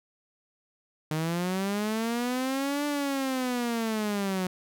sawtooth linear two-way sweep, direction up then down, 152.6 to 293.8 to 181.5 Hz, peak -23 dBFS, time 1.11-4.47 s, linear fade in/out 2 ms, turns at 2.86 s, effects none

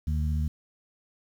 harmonic tone, 76.2 Hz, D#2, 36 cents flat, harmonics 1 / 2 / 3, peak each -25 / -32 / -37 dBFS, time 0.07-0.48 s, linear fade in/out 5 ms, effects 9-bit

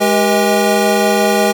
square tone cluster, 208.8 / 391.3 / 480.3 / 632 / 814 Hz, G#3 / G4 / B4 / D#5 / G#5, +10 / -3 / -48 / +27 / -35 cents, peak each -18 dBFS, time 0-1.53 s, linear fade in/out 20 ms, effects none

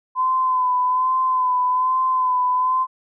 sine tone with vibrato, 1017 Hz, C6, 50 cents flat, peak -16 dBFS, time 0.15-2.87 s, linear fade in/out 50 ms, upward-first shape sine, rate 1.2 Hz, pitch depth 31 cents each way, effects none

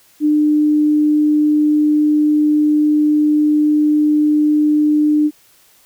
sine tone, 300.6 Hz, D4, 40 cents sharp, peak -10 dBFS, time 0.2-5.31 s, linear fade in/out 50 ms, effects white hiss -51 dBFS RMS until 5.85 s

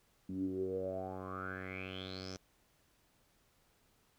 10% pulse tone with low-pass filter sweep, 93.8 Hz, F#2, 24 cents sharp, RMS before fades -41 dBFS, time 0.29-2.37 s, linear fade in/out 5 ms, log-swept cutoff 230 to 5900 Hz, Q 9.2, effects pink hiss -72 dBFS RMS until 4.18 s

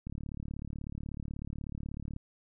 click train, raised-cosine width 5 ms, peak -27 dBFS, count 77, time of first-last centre 0.07-2.164 s, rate 36.3 Hz, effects none

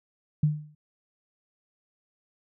sine tone with exponential decay, 150.8 Hz, D3, 46 cents sharp, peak -16 dBFS, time 0.43-0.75 s, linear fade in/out 5 ms, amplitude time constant 68 ms, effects none

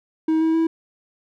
triangle tone with pitch steps, 318 / 322.1 / 326.2 Hz, D#4 / E4 / E4, +38 / -40 / -18 cents, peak -14 dBFS, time 0.28-0.67 s, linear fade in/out 5 ms, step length 130 ms, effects none

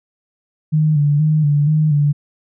sine tone with vibrato, 150 Hz, D3, 37 cents sharp, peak -11 dBFS, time 0.72-2.13 s, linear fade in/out 20 ms, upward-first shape square, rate 2.1 Hz, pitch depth 50 cents each way, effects none

